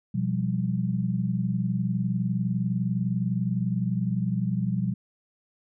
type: tone cluster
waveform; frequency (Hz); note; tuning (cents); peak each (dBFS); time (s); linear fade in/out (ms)
sine; 123.1 / 175 / 194.8; B2 / F3 / G3; -5 / +4 / -11; -28; 0.14-4.94; 10
effects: none